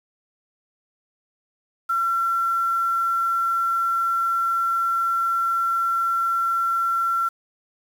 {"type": "tone with quantisation", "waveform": "sine", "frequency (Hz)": 1358, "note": "F6", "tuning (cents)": -49, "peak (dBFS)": -19, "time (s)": [1.89, 7.29], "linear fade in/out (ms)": 10, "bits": 7, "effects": []}